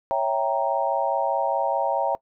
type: chord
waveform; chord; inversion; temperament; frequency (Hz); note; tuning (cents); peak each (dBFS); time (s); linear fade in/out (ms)
sine; C# diminished seventh; none; equal; 554.4 / 659.3 / 784 / 932.3; C#5 / E5 / G5 / Bb5; 0 / 0 / 0 / 0; -26; 0.11-2.15; 0
effects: noise-tail reverb RT60 0.1 s tail -21 dB re dry